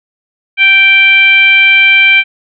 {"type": "tone with frequency modulation", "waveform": "sine", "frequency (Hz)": 2349, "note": "D7", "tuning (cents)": 0, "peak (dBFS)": -3, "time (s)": [0.57, 2.24], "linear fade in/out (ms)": 50, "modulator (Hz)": 789, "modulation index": 0.66, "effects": []}